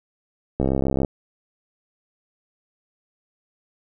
click train, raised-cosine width 2 ms, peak -8 dBFS, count 31, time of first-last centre 0.6-1.048 s, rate 67 Hz, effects none

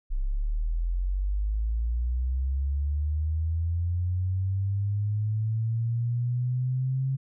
sine linear sweep, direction up, 31.72 to 134.6 Hz, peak -24 dBFS, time 0.1-7.17 s, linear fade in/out 20 ms, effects none

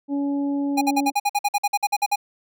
harmonic tone, 282.2 Hz, C#4, 31 cents sharp, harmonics 1 / 2 / 3, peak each -21 / -35 / -38 dBFS, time 0.08-1.12 s, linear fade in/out 50 ms
square tone bursts, 819 Hz, G#5, 24 cents flat, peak -18 dBFS, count 15, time 0.77-2.159 s, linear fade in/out 10 ms, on 45 ms, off 51 ms
effects none

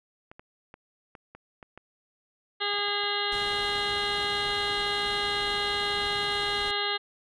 clicks, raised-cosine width 0.5 ms, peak -30 dBFS, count 12, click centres 0.315 / 0.395 / 0.741 / 1.152 / 1.35 / 1.628 / 1.776 / 2.739 / 2.788 / 2.884 / 3.037 / 3.693 s
harmonic tone, 408.6 Hz, G#4, 28 cents flat, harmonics 1 / 2 / 3 / 4 / 5 / 7 / 8 / 9 / 10, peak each -35 / -35 / -35 / -35 / -35 / -35 / -35 / -35 / -35 dBFS, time 2.6-6.98 s, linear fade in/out 20 ms
pink noise, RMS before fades -42 dBFS, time 3.32-6.71 s, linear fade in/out 2 ms
effects resampled to 24000 Hz

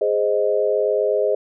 sine chord, Ab major, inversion none, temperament equal, 415.3 / 523.3 / 622.3 Hz, Ab4 / C5 / Eb5, 0 / 0 / 0 cents, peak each -20 / -21 / -21 dBFS, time 0.01-1.35 s, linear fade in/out 5 ms, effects none

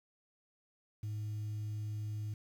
sine tone, 106.1 Hz, G#2, 38 cents sharp, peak -34 dBFS, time 1.03-2.34 s, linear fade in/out 5 ms, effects tanh soft clip ceiling -35 dBFS + 10-bit

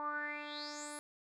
10% pulse tone with low-pass filter sweep, 295.6 Hz, D4, 11 cents sharp, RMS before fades -42 dBFS, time 0-0.99 s, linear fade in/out 0 ms, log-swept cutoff 1000 to 11000 Hz, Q 8.5, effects none

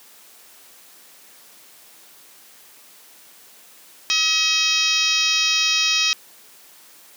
harmonic tone with a mistuned harmonic, 637 Hz, D#5, 41 cents sharp, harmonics 2 / 3 / 4 / 5 / 6 / 7 / 8 / 9 / 10, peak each -32 / -32 / -22 / -24 / -24 / -29 / -23 / -25 / -33 dBFS, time 4.1-6.13 s, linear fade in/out 0 ms, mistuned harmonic 10, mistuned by +56 cents, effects white hiss -48 dBFS RMS until 7.16 s + high-pass 200 Hz 12 dB/octave

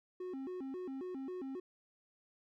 triangle tone with vibrato, 312.7 Hz, D#4, 9 cents sharp, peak -38 dBFS, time 0.2-1.6 s, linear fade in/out 5 ms, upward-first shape square, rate 3.7 Hz, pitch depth 270 cents each way, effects none

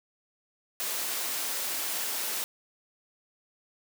white high-pass noise, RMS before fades -32 dBFS, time 0.8-2.44 s, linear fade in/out 0 ms, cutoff 310 Hz, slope 12 dB/octave, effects none

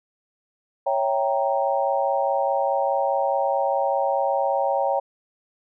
sine chord, C# diminished seventh, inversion none, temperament equal, 554.4 / 659.3 / 784 / 932.3 Hz, C#5 / E5 / G5 / Bb5, 0 / 0 / 0 / 0 cents, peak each -23 / -28 / -24 / -27 dBFS, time 0.86-5 s, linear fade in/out 10 ms, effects none

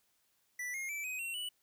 square tone with pitch steps, 1973 / 2139 / 2319 / 2515 / 2727 / 2956 Hz, B6 / C7 / D7 / D#7 / F7 / F#7, -2 / +38 / -22 / +18 / -42 / -2 cents, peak -38 dBFS, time 0.59-1.49 s, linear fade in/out 5 ms, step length 150 ms, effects white hiss -75 dBFS RMS until 1.62 s

